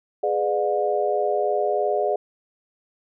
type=chord; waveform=sine; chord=G# diminished seventh; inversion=none; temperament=just; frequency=415.3 / 498.4 / 598 / 717.6 Hz; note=G#4 / B4 / D5 / F5; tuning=0 / +16 / +31 / +47 cents; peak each=-24 / -29 / -24 / -25 dBFS; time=0.23-2.16 s; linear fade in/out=5 ms; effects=none